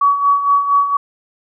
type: tone with tremolo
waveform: sine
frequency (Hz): 1132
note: C#6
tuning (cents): +36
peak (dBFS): -8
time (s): 0.01-0.97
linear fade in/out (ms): 5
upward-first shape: sine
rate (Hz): 4.3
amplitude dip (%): 65
effects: none